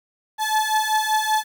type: beating tone pair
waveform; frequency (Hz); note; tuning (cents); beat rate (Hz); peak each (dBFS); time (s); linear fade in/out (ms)
35% pulse; 862 / 867.2; A5 / A5; -36 / -25; 5.2; -20; 0.38-1.44; 50
effects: 9-bit